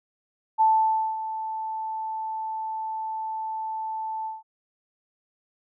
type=tone with ADSR envelope; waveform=sine; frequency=880 Hz; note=A5; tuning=in tune; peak=-15 dBFS; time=0.58-4.43 s; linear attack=30 ms; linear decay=550 ms; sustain=-13 dB; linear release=170 ms; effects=none